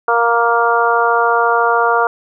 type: harmonic tone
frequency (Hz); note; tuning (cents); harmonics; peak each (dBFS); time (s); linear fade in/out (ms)
233.9; A#3; +6; 2 / 3 / 4 / 5 / 6; -17 / -17 / -17 / -17 / -17; 0.08-2.07; 2
effects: none